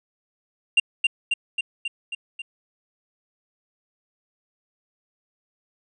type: tone with echo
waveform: triangle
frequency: 2779 Hz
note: F7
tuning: 9 cents flat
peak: -11 dBFS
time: 0.77-0.8 s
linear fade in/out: 5 ms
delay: 270 ms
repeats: 6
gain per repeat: -3 dB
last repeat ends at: 2.42 s
effects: resampled to 24000 Hz